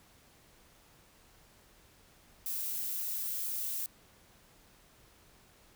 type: noise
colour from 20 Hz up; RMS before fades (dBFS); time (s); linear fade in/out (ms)
violet; -36; 2.46-3.86; 0
effects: pink hiss -62 dBFS RMS until 5.75 s